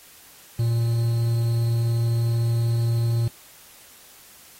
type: tone with quantisation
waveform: triangle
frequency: 116.54 Hz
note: A#2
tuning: in tune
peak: -17 dBFS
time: 0.59-3.28 s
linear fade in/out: 5 ms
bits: 7
effects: white hiss -49 dBFS RMS until 4.59 s + AAC 48 kbps